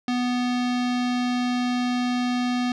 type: tone with low-pass filter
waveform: square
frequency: 246.9 Hz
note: B3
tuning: in tune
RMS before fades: -24 dBFS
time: 0.08-2.72 s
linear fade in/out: 2 ms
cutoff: 4500 Hz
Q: 1.4
effects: none